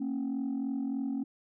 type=tone pair together; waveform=sine; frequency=229.4 / 272.8 Hz; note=A#3 / C#4; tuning=-28 / -28 cents; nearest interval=minor third; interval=300 cents; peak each=-33 / -30 dBFS; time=0-1.24 s; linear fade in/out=10 ms; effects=tanh soft clip ceiling -27 dBFS